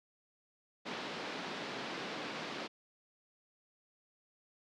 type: band-pass noise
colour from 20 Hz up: pink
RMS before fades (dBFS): -42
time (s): 0.85-2.68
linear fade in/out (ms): 20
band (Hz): 190 to 4600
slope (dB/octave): 24
effects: none